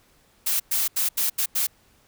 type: noise bursts at uneven times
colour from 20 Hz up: blue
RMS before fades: -23 dBFS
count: 6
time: 0.46-0.6 / 0.71-0.88 / 0.96-1.09 / 1.17-1.3 / 1.38-1.46 / 1.55-1.67 s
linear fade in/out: 10 ms
effects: pink hiss -60 dBFS RMS until 2.07 s